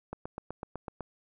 click train, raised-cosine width 1 ms, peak -23 dBFS, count 8, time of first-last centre 0.13-1.007 s, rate 7.98 Hz, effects none

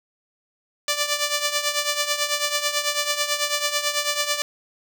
5% pulse tone with tremolo, 587.3 Hz, D5, in tune, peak -7 dBFS, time 0.88-4.42 s, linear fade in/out 2 ms, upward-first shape triangle, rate 9.1 Hz, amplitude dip 75%, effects none

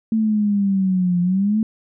sine exponential two-way sweep, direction down then up, 223.7 to 174.61 to 223.7 Hz, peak -15 dBFS, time 0.12-1.63 s, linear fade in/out 2 ms, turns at 1.21 s, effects none

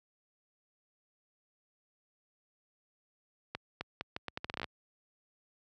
accelerating click train, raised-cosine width 0.3 ms, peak -20 dBFS, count 14, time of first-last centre 3.55-4.643 s, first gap 260 ms, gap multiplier 0.77, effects high-pass 60 Hz 12 dB/octave

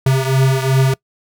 square beating tone pair, 132.1 / 134.8 Hz, C3 / C#3, +17 / -48 cents, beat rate 2.7 Hz, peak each -14 / -18 dBFS, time 0.06-0.94 s, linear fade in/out 5 ms, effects noise-tail reverb RT60 0.1 s tail -23 dB re dry

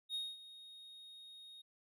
triangle tone with ADSR envelope, 3729 Hz, A#7, in tune, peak -35 dBFS, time 0.09-1.62 s, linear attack 56 ms, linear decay 220 ms, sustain -16 dB, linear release 11 ms, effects none

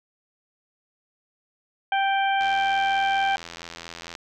harmonic tone, 784 Hz, G5, in tune, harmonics 1 / 2 / 3 / 4, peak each -21 / -27 / -31 / -33 dBFS, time 1.92-3.36 s, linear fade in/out 2 ms
click train, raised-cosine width 0.2 ms, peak -19 dBFS, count 148, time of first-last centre 2.41-4.152 s, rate 84.4 Hz
effects none

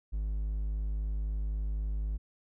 triangle tone, 51.91 Hz, G#1, in tune, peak -28 dBFS, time 0.12-2.18 s, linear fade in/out 20 ms, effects none

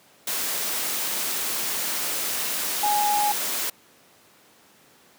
sine tone in noise, 830.6 Hz, G#5, in tune, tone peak -20 dBFS, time 2.83-3.32 s, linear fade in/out 5 ms, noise white, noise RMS -27 dBFS, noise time 0.27-3.7 s, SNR +4 dB, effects pink hiss -55 dBFS RMS until 5.18 s + high-pass 200 Hz 12 dB/octave

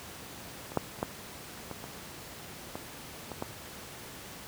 clicks, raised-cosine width 1 ms, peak -28 / -11 / -30 / -14 / -24 / -26 / -22 / -23 / -18 dBFS, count 9, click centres 0.719 / 0.773 / 0.988 / 1.029 / 1.713 / 1.841 / 2.755 / 3.317 / 3.424 s, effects pink hiss -45 dBFS RMS until 4.47 s + high-pass 80 Hz 12 dB/octave

